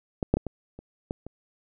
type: clicks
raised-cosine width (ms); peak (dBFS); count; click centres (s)
2; -13 / -6 / -13 / -18 / -28 / -16 / -25; 7; 0.228 / 0.34 / 0.37 / 0.467 / 0.79 / 1.109 / 1.266
effects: none